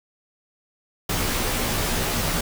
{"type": "noise with comb filter", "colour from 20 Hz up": "pink", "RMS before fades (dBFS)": -24, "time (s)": [1.09, 2.41], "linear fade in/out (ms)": 5, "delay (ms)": 15, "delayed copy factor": -0.95, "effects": []}